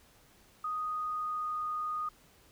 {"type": "tone with pitch glide", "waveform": "sine", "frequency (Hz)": [1244.5, 1234.5], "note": ["D#6", "D#6"], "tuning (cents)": [0, -14], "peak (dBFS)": -32, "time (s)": [0.64, 2.09], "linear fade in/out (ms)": 5, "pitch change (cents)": -14, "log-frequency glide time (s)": [0.77, 1.61], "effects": ["pink hiss -62 dBFS RMS until 2.51 s"]}